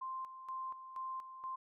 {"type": "tone with tremolo", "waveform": "sine", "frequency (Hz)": 1046.5, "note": "C6", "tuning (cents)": 0, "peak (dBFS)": -39, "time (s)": [0.01, 1.56], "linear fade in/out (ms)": 10, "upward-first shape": "square", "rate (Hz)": 2.1, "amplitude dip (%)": 65, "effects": []}